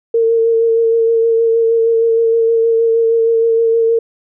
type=tone with vibrato; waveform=sine; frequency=456.5 Hz; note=A#4; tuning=36 cents flat; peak=-9 dBFS; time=0.14-3.99 s; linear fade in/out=5 ms; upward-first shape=sine; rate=6.4 Hz; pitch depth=19 cents each way; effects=none